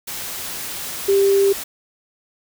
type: tone in noise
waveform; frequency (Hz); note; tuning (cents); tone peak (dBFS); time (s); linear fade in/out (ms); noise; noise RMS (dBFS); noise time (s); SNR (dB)
sine; 394.9; G4; +13; -12; 1.08-1.53; 10; white; -29; 0.07-1.64; +14
effects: none